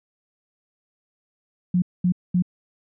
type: tone bursts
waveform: sine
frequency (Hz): 179.1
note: F3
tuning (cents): +44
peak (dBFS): -16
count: 3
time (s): 1.74-2.423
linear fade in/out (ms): 5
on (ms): 81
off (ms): 220
effects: none